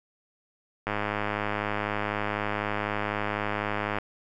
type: click train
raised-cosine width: 0.5 ms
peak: -13 dBFS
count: 325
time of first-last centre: 0.87-3.985 s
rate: 104 Hz
effects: none